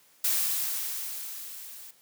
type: noise with level ramp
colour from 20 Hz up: blue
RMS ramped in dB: -25 to -46 dBFS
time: 0.24-1.91 s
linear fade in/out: 5 ms
effects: white hiss -61 dBFS RMS until 2.01 s + high-pass 100 Hz 12 dB/octave